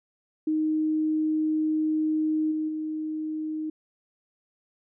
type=tone with level steps; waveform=sine; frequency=311.1 Hz; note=D#4; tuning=in tune; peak=-22 / -25 / -28 dBFS; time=0.47-3.7 s; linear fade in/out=5 ms; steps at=2.51 / 2.68 s; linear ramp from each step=10 ms; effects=none